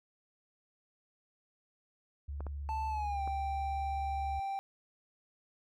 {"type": "tone with vibrato", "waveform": "sine", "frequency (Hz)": 71.3, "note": "C#2", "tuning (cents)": 49, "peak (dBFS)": -37, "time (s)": [2.28, 4.4], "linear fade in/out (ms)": 10, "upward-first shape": "sine", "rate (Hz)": 19, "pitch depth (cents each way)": 51}
{"type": "clicks", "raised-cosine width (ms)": 1, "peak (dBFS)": -30, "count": 3, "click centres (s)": [2.406, 2.467, 3.276]}
{"type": "tone with pitch glide", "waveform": "triangle", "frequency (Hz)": [880, 784], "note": ["A5", "G5"], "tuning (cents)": [0, 0], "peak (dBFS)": -32, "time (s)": [2.69, 4.59], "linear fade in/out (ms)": 0, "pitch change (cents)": -200, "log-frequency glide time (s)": [2.88, 3.22]}
{"effects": []}